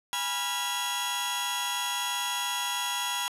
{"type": "tone cluster", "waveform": "sawtooth", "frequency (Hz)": [821, 975, 1386, 2729, 3325], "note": ["G#5", "B5", "F6", "F7", "G#7"], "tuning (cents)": [-20, -23, -14, -41, 1], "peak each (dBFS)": [-35, -29, -35, -36, -29], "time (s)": [0.13, 3.28], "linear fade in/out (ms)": 0, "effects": ["resampled to 32000 Hz", "10-bit"]}